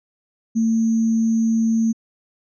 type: tone with sample-and-hold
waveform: sine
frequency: 225.5 Hz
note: A3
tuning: 43 cents sharp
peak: -15 dBFS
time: 0.55-1.93 s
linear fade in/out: 20 ms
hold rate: 6300 Hz
effects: resampled to 22050 Hz